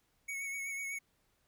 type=tone with vibrato; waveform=square; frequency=2217 Hz; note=C#7; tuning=in tune; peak=-38 dBFS; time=0.28-0.99 s; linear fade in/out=10 ms; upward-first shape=triangle; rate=8 Hz; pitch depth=33 cents each way; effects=pink hiss -75 dBFS RMS until 1.47 s